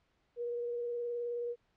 sine tone with vibrato, 477.9 Hz, A#4, 43 cents sharp, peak -34 dBFS, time 0.36-1.56 s, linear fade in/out 50 ms, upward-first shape sine, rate 19 Hz, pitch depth 16 cents each way, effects pink hiss -75 dBFS RMS until 1.76 s + low-pass 4000 Hz 12 dB/octave

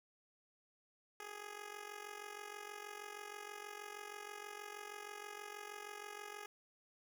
10% pulse tone with amplitude modulation, 415.3 Hz, G#4, in tune, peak -36 dBFS, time 1.2-6.46 s, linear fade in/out 2 ms, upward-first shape sine, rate 46.3 Hz, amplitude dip 75%, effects none

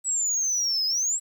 sine exponential two-way sweep, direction down then up, 7902 to 4999 to 7890 Hz, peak -20 dBFS, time 0.04-1.2 s, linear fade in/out 50 ms, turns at 0.86 s, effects tanh soft clip ceiling -21 dBFS + 10-bit

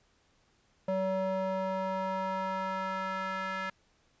square tone with band-pass filter sweep, 189.6 Hz, F#3, 43 cents sharp, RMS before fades -33 dBFS, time 0.88-3.7 s, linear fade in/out 5 ms, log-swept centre 560 to 1600 Hz, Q 2, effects pink hiss -69 dBFS RMS until 4.2 s + resampled to 16000 Hz

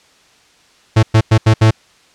45% pulse tone bursts at uneven times, 110.1 Hz, A2, 2 cents sharp, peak -6 dBFS, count 5, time 0.96-1.03 / 1.14-1.21 / 1.31-1.38 / 1.46-1.54 / 1.61-1.71 s, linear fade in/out 10 ms, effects white hiss -50 dBFS RMS until 2.14 s + low-pass 6000 Hz 12 dB/octave

